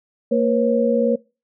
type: tone cluster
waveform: sine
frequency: 230.5 / 482.3 / 544 Hz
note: A#3 / B4 / C#5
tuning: -19 / -41 / -33 cents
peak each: -19 dBFS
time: 0.31-1.16 s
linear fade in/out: 10 ms
effects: noise-tail reverb RT60 0.3 s tail -24 dB re dry